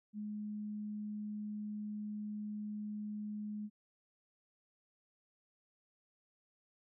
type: tone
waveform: sine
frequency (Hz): 210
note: G#3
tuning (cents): +19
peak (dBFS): -39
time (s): 0.13-3.7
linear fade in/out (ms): 50
effects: none